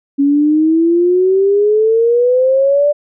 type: exponential sweep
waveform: sine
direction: up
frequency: 277.2 to 592 Hz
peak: -8 dBFS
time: 0.18-2.93 s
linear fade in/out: 20 ms
effects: none